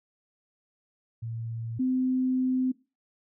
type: tone pair in turn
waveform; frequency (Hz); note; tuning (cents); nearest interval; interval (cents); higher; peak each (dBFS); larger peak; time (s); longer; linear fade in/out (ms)
sine; 114.5 / 257; A#2 / C4; -31 / -31; octave + major second; 1400; second; -32 / -23; second; 1.22-1.79 / 1.79-2.72; second; 10
effects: noise-tail reverb RT60 0.3 s tail -20 dB re dry